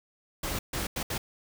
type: noise bursts at uneven times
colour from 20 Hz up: pink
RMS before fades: -32 dBFS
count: 4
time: 0.43-0.59 / 0.73-0.87 / 0.96-1.03 / 1.1-1.18 s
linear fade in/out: 5 ms
effects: none